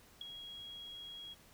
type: tone with ADSR envelope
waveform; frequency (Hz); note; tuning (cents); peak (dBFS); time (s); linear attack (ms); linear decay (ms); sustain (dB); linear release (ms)
sine; 3300; G#7; -12; -37; 0.21-1.35; 4; 7; -9; 26
effects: pink hiss -62 dBFS RMS until 1.53 s